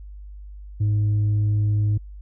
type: tone with tanh clipping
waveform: sine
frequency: 104.7 Hz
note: G#2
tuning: 15 cents sharp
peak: -18 dBFS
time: 0.8-1.98 s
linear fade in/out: 10 ms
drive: 2 dB
effects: added 50 Hz sine -36 dBFS peak until 2.21 s